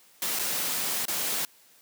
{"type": "noise with dropouts", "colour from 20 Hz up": "white", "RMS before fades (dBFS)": -29, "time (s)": [0.22, 1.45], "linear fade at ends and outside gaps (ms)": 1, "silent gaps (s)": [[0.389, 0.394], [1.054, 1.082]], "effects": ["white hiss -58 dBFS RMS until 1.81 s", "high-pass 150 Hz 12 dB/octave"]}